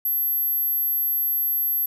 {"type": "tone", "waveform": "sine", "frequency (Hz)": 12220, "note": "G9", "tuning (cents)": -45, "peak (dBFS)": -20, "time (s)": [0.05, 1.86], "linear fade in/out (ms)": 5, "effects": ["10-bit"]}